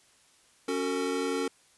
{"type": "chord", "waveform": "square", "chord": "F# minor", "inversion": "second", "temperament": "equal with one note detuned", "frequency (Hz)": [277.2, 370, 451.6], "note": ["C#4", "F#4", "A4"], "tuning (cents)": [0, 0, 45], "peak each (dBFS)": [-33, -35, -32], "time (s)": [0.68, 1.48], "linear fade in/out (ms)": 5, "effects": ["white hiss -62 dBFS RMS until 1.77 s", "resampled to 24000 Hz"]}